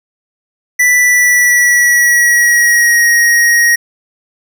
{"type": "tone with pitch glide", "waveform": "square", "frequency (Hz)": [1975, 1883.6], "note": ["B6", "A#6"], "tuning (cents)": [0, 18], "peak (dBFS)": -7, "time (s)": [0.79, 3.76], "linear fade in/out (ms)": 10, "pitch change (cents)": -82, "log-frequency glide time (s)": [0.98, 3.08], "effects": []}